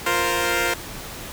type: chord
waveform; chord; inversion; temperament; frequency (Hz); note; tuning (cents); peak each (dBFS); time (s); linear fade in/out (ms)
10% pulse; F suspended fourth; none; equal; 349.2 / 466.2 / 523.3; F4 / Bb4 / C5; 0 / 0 / 0; -16; 0.06-0.74; 5
effects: pink hiss -35 dBFS RMS until 1.32 s